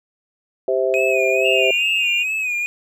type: harmonic tone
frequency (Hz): 130.81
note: C3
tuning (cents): 0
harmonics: 3 / 4 / 5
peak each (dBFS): -20 / -20 / -21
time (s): 0.68-1.71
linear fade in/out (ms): 2
type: tone with vibrato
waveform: triangle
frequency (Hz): 2504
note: D#7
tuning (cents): +10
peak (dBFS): -18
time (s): 0.94-2.66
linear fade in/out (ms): 0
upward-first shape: sine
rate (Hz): 2.3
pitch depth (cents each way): 70
type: tone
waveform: sine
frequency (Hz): 2787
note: F7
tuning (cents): -4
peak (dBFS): -18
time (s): 1.44-2.24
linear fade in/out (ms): 20
effects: none